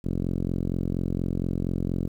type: tone with low-pass filter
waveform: 5% pulse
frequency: 44.25 Hz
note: F1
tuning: 23 cents sharp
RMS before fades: -27 dBFS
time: 0.04-2.08 s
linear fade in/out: 10 ms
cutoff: 240 Hz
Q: 0.88
effects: 9-bit